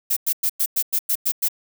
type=noise bursts; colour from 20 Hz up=violet; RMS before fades=-20 dBFS; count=9; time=0.1-1.486 s; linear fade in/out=10 ms; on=66 ms; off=99 ms; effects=none